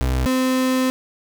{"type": "tone pair in turn", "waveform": "35% pulse", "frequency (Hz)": [64.3, 258.2], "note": ["C2", "C4"], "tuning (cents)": [-30, -23], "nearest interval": "2 octaves", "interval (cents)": 2407, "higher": "second", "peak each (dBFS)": [-16, -15], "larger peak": "second", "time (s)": [[0.01, 0.26], [0.26, 0.9]], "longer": "second", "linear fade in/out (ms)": 0, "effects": []}